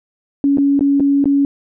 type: tone with dropouts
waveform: sine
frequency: 280.4 Hz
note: C#4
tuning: 20 cents sharp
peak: -10 dBFS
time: 0.44-1.45 s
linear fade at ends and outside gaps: 1 ms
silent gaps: 0.573-0.583 / 0.793-0.808 / 0.998-1.004 / 1.242-1.256 s
effects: none